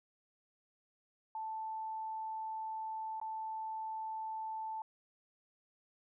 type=tone with dropouts; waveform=sine; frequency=880 Hz; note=A5; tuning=in tune; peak=-38 dBFS; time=1.35-4.82 s; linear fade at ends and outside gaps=2 ms; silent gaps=3.2-3.214 s; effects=none